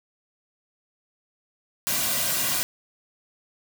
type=noise with comb filter; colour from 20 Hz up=white; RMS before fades=-25 dBFS; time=1.87-2.63 s; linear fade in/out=0 ms; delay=2.3 ms; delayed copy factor=-0.65; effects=none